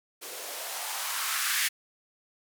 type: noise with band-pass filter sweep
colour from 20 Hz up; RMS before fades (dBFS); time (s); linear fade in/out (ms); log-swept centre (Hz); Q
violet; -32; 0.21-1.69; 20; 390 to 1900; 2.5
effects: none